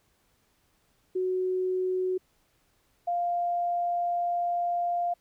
sine tone pair in turn, 370 / 698.5 Hz, F#4 / F5, 0 / 0 cents, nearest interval major seventh, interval 1100 cents, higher second, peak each -25 dBFS, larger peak neither, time 1.15-2.18 / 3.07-5.14 s, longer second, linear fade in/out 10 ms, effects pink hiss -69 dBFS RMS until 5.2 s

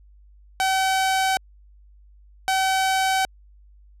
sawtooth tone pair in turn, 763 / 763 Hz, G5 / G5, -47 / -47 cents, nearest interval unison, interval 0 cents, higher neither, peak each -15 dBFS, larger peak neither, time 0.6-1.37 / 2.48-3.25 s, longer neither, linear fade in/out 0 ms, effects added 50 Hz sine -48 dBFS peak until 4 s + low-pass 12000 Hz 12 dB/octave

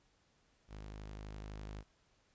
sawtooth tone with level ramp, 51.91 Hz, G#1, in tune, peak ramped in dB -43 to -40 dBFS, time 0.68-1.84 s, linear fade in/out 50 ms, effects pink hiss -73 dBFS RMS until 2.34 s + resampled to 16000 Hz

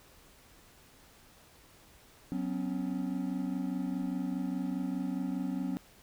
triangle chord, F# suspended fourth, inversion none, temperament equal with one note detuned, 185 / 252.3 / 277.2 Hz, F#3 / B3 / C#4, 0 / +37 / 0 cents, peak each -34 dBFS, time 2.32-5.77 s, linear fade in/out 0 ms, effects pink hiss -59 dBFS RMS until 6.02 s

